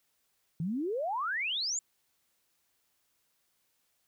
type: exponential sweep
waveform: sine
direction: up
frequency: 152.4 to 7360 Hz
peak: -30 dBFS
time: 0.6-1.79 s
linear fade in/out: 2 ms
effects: white hiss -75 dBFS RMS until 4.07 s